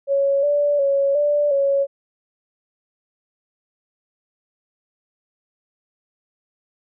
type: tone with pitch steps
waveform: sine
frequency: 555 / 581 / 555 / 586 / 555 Hz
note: C#5 / D5 / C#5 / D5 / C#5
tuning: +2 / -19 / +2 / -4 / +2 cents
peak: -15 dBFS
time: 0.07-1.87 s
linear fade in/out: 50 ms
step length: 360 ms
effects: none